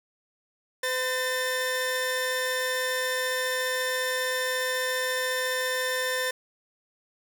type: tone pair together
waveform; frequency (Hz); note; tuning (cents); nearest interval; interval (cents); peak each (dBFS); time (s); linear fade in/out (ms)
sawtooth; 510.2 / 1793; C5 / A6; -44 / +32; octave + minor seventh; 2176; -25; 0.83-6.31; 5
effects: none